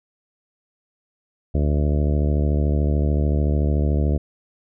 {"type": "harmonic tone", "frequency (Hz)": 73.6, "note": "D2", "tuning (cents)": 4, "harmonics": [1, 2, 3, 4, 5, 6, 7, 8, 9], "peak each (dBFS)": [-18, -24, -28, -30, -32, -34, -35, -36, -37], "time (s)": [1.54, 4.18], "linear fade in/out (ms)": 10, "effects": []}